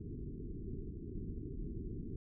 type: low-pass noise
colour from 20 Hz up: pink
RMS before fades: -43 dBFS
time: 0-2.16 s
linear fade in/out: 5 ms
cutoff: 420 Hz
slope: 96 dB/octave
effects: none